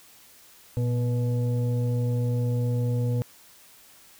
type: tone with frequency modulation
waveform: sine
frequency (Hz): 119.7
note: A#2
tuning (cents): +46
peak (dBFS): -22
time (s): 0.77-3.22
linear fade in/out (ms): 0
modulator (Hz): 367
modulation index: 0.55
effects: white hiss -53 dBFS RMS until 4.19 s